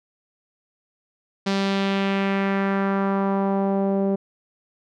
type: tone with low-pass filter sweep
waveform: sawtooth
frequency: 196 Hz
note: G3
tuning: in tune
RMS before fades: -22 dBFS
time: 1.46-4.16 s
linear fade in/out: 10 ms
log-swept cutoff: 4800 to 520 Hz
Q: 1.7
effects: none